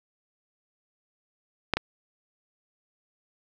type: clicks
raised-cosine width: 0.3 ms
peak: -6 / -9 dBFS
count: 2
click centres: 1.737 / 1.77 s
effects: none